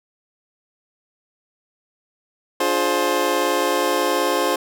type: chord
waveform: 25% pulse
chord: D half-diminished seventh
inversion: none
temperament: just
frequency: 293.7 / 352.4 / 422.9 / 528.6 Hz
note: D4 / F4 / Ab4 / C5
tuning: 0 / +16 / +31 / +18 cents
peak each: -23 / -20 / -21 / -18 dBFS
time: 2.6-4.56 s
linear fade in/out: 5 ms
effects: none